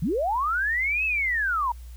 sine linear two-way sweep, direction up then down, 130.81 to 2637 to 913 Hz, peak -22 dBFS, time 0.02-1.72 s, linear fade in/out 5 ms, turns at 1.05 s, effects added 60 Hz sine -38 dBFS peak until 1.96 s + white hiss -57 dBFS RMS until 1.96 s

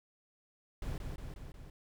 brown noise with echo, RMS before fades -38 dBFS, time 0.82-0.98 s, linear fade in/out 2 ms, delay 180 ms, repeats 4, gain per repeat -3 dB, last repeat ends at 1.7 s, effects none

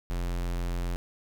square tone, 43.65 Hz, F1, in tune, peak -29 dBFS, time 0.1-0.96 s, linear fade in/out 0 ms, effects none

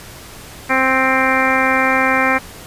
harmonic tone, 262.6 Hz, C4, 6 cents sharp, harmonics 1 / 2 / 3 / 4 / 5 / 6 / 7 / 8 / 9, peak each -21 / -21 / -21 / -21 / -21 / -21 / -21 / -21 / -21 dBFS, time 0.69-2.39 s, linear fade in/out 20 ms, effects pink hiss -36 dBFS RMS until 2.66 s + resampled to 32000 Hz

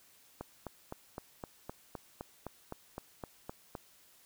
click train, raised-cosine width 1 ms, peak -26 dBFS, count 14, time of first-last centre 0.41-3.752 s, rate 3.89 Hz, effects white hiss -63 dBFS RMS until 4.25 s

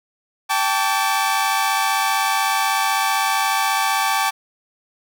sawtooth chord, G suspended second, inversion none, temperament equal with one note detuned, 784 / 880 / 1148.5 Hz, G5 / A5 / D6, 0 / 0 / -39 cents, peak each -18 dBFS, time 0.49-4.31 s, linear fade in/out 20 ms, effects none

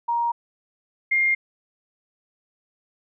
sine tone pair in turn, 941 / 2119 Hz, A#5 / C7, +16 / +21 cents, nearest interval octave + major second, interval 1405 cents, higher second, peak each -20 / -17 dBFS, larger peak second, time 0.08-0.32 / 1.11-1.35 s, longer neither, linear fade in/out 10 ms, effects none

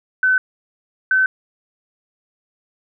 sine tone pair in turn, 1516 / 1526.5 Hz, F#6 / G6, +42 / -46 cents, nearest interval unison, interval 12 cents, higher second, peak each -12 dBFS, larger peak neither, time 0.23-0.38 / 1.11-1.26 s, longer neither, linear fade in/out 2 ms, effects none

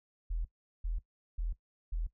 sine tone bursts, 41.2 Hz, E1, in tune, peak -31 dBFS, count 4, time 0.3-2.07 s, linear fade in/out 10 ms, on 150 ms, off 390 ms, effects noise-tail reverb RT60 0.1 s tail -17 dB re dry

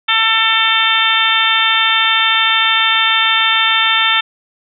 harmonic tone, 446.7 Hz, A4, 26 cents sharp, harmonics 2 / 3 / 4 / 5 / 6 / 7 / 8, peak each -22 / -17 / -18 / -19 / -19 / -18 / -16 dBFS, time 0.08-4.21 s, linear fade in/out 10 ms, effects none

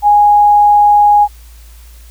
sine tone, 827 Hz, G#5, 8 cents flat, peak -4 dBFS, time 0.02-1.28 s, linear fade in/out 50 ms, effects added 57 Hz sine -34 dBFS peak until 2.1 s + white hiss -45 dBFS RMS until 2.1 s

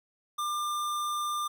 square tone, 1196 Hz, D6, 31 cents sharp, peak -30 dBFS, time 0.38-1.48 s, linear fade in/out 10 ms, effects none

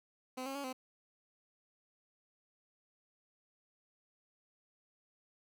15% pulse tone with pitch steps, 256.7 / 270.7 / 281.2 / 258 Hz, C4 / C#4 / C#4 / C4, -33 / -41 / +25 / -24 cents, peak -33 dBFS, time 0.37-0.73 s, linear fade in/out 10 ms, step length 90 ms, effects none

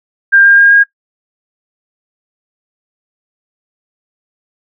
sine tone with pitch steps, 1596 / 1607.1 / 1618.3 / 1629.5 Hz, G6 / G6 / G#6 / G#6, +31 / +43 / -45 / -33 cents, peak -3 dBFS, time 0.32-0.84 s, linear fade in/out 20 ms, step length 130 ms, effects noise-tail reverb RT60 0.1 s tail -19 dB re dry

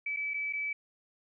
sine tone with dropouts, 2300 Hz, D7, 37 cents flat, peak -31 dBFS, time 0.06-0.73 s, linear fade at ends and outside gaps 5 ms, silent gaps 0.164-0.169 / 0.337-0.341 / 0.527-0.533 s, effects none

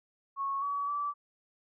sine tone with pitch steps, 1101 / 1136 / 1158 Hz, C#6 / C#6 / D6, -12 / +42 / -25 cents, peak -30 dBFS, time 0.36-1.14 s, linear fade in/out 50 ms, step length 260 ms, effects none

